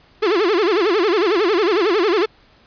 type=tone with vibrato; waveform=45% pulse; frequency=385.6 Hz; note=G4; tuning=28 cents flat; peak=-14 dBFS; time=0.22-2.26 s; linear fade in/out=10 ms; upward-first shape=sine; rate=11 Hz; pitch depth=250 cents each way; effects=pink hiss -52 dBFS RMS until 2.66 s + resampled to 11025 Hz